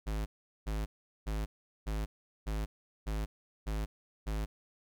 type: tone bursts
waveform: square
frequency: 53.1 Hz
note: G#1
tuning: 39 cents sharp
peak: -33 dBFS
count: 8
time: 0.06-4.46 s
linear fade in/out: 20 ms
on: 200 ms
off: 400 ms
effects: none